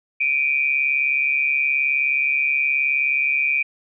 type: tone pair together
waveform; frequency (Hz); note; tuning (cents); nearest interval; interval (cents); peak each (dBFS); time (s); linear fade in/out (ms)
sine; 2333 / 2472; D7 / D#7; -12 / -12; minor second; 100; -20; 0.2-3.63; 10
effects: none